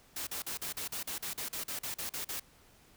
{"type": "noise bursts", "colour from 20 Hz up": "white", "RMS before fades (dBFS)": -38, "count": 15, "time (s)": [0.16, 2.398], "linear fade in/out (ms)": 5, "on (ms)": 110, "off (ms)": 42, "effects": ["pink hiss -62 dBFS RMS until 2.96 s"]}